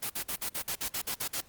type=noise bursts; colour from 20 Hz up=white; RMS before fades=-33 dBFS; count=11; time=0.02-1.41 s; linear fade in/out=10 ms; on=80 ms; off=51 ms; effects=pink hiss -59 dBFS RMS until 1.48 s + Opus 24 kbps